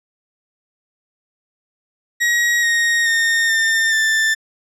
40% pulse tone with pitch steps, 1900 / 1867.4 / 1835.3 / 1803.8 / 1772.8 Hz, A#6 / A#6 / A#6 / A6 / A6, +33 / +3 / -27 / +43 / +13 cents, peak -13 dBFS, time 2.2-4.35 s, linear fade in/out 20 ms, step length 430 ms, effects low-pass 10000 Hz 12 dB/octave

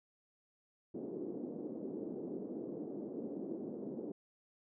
pink band-pass noise, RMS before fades -43 dBFS, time 0.94-4.12 s, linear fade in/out 5 ms, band 240 to 420 Hz, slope 24 dB/octave, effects none

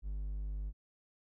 triangle tone, 50.2 Hz, G1, 42 cents sharp, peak -34 dBFS, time 0.02-0.73 s, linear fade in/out 50 ms, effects none

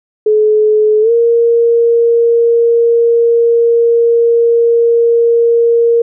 sine tone with pitch glide, 427.9 to 466.6 Hz, A4 to A#4, -48 to +2 cents, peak -6 dBFS, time 0.26-6.02 s, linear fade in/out 5 ms, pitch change +150 cents, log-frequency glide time 1.01-1.11 s, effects none

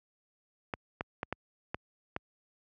clicks, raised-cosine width 0.5 ms, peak -18 dBFS, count 6, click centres 0.738 / 1.009 / 1.231 / 1.326 / 1.745 / 2.164 s, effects high-pass 60 Hz 12 dB/octave

